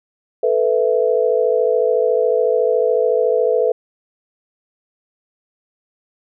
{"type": "chord", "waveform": "sine", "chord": "A suspended second", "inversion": "none", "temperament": "equal", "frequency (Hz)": [440, 493.9, 659.3], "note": ["A4", "B4", "E5"], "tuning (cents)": [0, 0, 0], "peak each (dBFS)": [-17, -16, -21], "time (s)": [0.43, 3.72], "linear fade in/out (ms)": 5, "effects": []}